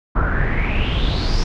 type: noise with low-pass filter sweep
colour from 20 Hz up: brown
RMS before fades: -18 dBFS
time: 0.15-1.44 s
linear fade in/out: 10 ms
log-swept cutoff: 1300 to 5500 Hz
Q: 7.2
effects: none